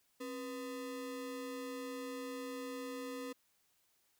square ring-modulated tone, 379.1 Hz, F#4, 42 cents sharp, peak -39 dBFS, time 0.2-3.33 s, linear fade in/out 10 ms, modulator 111 Hz, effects white hiss -75 dBFS RMS until 4.19 s

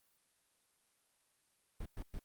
brown noise bursts, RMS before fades -42 dBFS, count 3, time 1.8-2.194 s, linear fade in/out 5 ms, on 58 ms, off 110 ms, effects white hiss -75 dBFS RMS until 2.24 s + Opus 32 kbps

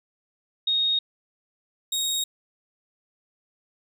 sine / 25% pulse tone pair in turn, 3729 / 3755 Hz, A#7 / A#7, 0 / +12 cents, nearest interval unison, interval 12 cents, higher second, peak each -20 dBFS, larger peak neither, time 0.67-0.99 / 1.92-2.24 s, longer neither, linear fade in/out 5 ms, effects none

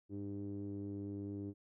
sawtooth tone with low-pass filter, 100.5 Hz, G2, 44 cents sharp, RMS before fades -43 dBFS, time 0.09-1.54 s, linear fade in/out 50 ms, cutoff 340 Hz, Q 9.2, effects none

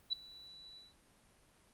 sine tone with ADSR envelope, 3951 Hz, B7, in tune, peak -29 dBFS, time 0.1-0.95 s, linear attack 29 ms, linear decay 5 ms, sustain -22 dB, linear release 200 ms, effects pink hiss -67 dBFS RMS until 1.73 s + Opus 32 kbps

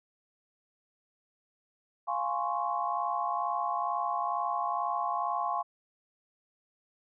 sine chord, Db major seventh, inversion first, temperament equal, 698.5 / 830.6 / 1046.5 / 1108.7 Hz, F5 / Ab5 / C6 / Db6, 0 / 0 / 0 / 0 cents, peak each -34 dBFS, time 2.07-5.63 s, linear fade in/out 20 ms, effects none

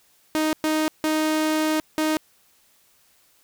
sawtooth tone bursts at uneven times, 311.1 Hz, D#4, in tune, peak -16 dBFS, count 4, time 0.35-0.53 / 0.64-0.88 / 1.04-1.8 / 1.98-2.17 s, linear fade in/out 0 ms, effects white hiss -60 dBFS RMS until 3.43 s

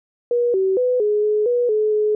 sine tone with pitch steps, 480.9 / 381.7 / 499.5 / 419.1 / 423.5 / 485.7 / 428 / 424.3 Hz, B4 / G4 / B4 / G#4 / G#4 / B4 / A4 / G#4, -46 / -46 / +20 / +16 / +34 / -29 / -48 / +37 cents, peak -15 dBFS, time 0.31-2.15 s, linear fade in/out 2 ms, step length 230 ms, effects none

